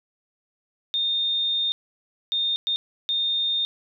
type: tone bursts at uneven times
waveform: sine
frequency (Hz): 3650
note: A#7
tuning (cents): -37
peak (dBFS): -21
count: 4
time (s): 0.94-1.72 / 2.32-2.56 / 2.67-2.76 / 3.09-3.65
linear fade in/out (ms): 0
effects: none